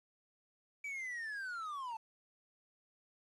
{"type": "linear sweep", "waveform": "triangle", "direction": "down", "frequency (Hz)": [2312, 870], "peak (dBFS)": -38, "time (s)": [0.84, 1.97], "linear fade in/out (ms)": 5, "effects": ["resampled to 24000 Hz", "11-bit"]}